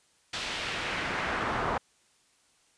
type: noise with band-pass filter sweep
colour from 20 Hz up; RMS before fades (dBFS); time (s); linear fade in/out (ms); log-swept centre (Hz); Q
brown; -32; 0.33-1.78; 5; 4000 to 1000; 1.2
effects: white hiss -66 dBFS RMS until 2.77 s + resampled to 22050 Hz